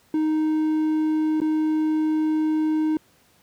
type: tone with dropouts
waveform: triangle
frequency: 311.1 Hz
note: D#4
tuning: in tune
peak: -17 dBFS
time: 0.14-2.97 s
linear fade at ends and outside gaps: 2 ms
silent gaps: 1.403-1.416 s
effects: pink hiss -59 dBFS RMS until 3.42 s + high-pass 80 Hz 12 dB/octave